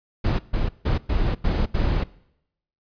brown noise bursts at uneven times, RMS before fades -21 dBFS, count 6, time 0.24-0.39 / 0.53-0.69 / 0.85-0.98 / 1.09-1.35 / 1.44-1.66 / 1.74-2.04 s, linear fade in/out 10 ms, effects noise-tail reverb RT60 0.8 s tail -21 dB re dry + resampled to 11025 Hz

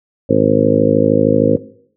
harmonic tone with a mistuned harmonic, 53.1 Hz, G#1, 39 cents sharp, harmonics 2 / 3 / 4 / 5 / 6 / 7 / 8 / 9 / 10, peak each -21 / -21 / -18 / -16 / -19 / -22 / -21 / -16 / -16 dBFS, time 0.29-1.57 s, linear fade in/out 10 ms, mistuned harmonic 2, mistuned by +19 cents, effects noise-tail reverb RT60 0.6 s tail -17 dB re dry

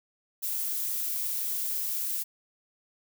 violet noise, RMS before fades -31 dBFS, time 0.42-2.24 s, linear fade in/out 20 ms, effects none

